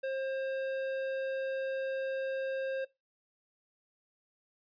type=tone with tanh clipping; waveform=sine; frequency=533 Hz; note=C5; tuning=32 cents sharp; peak=-34 dBFS; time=0.03-2.85 s; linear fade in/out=10 ms; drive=13 dB; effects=noise-tail reverb RT60 0.2 s tail -20 dB re dry + resampled to 11025 Hz